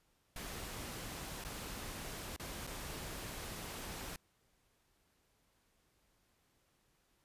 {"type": "noise with dropouts", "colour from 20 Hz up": "pink", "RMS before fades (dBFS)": -45, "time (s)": [0.36, 4.16], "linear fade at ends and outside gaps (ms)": 2, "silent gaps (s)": [[1.44, 1.448], [2.363, 2.397], [2.668, 2.673]], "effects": ["pink hiss -75 dBFS RMS until 7.24 s", "resampled to 32000 Hz"]}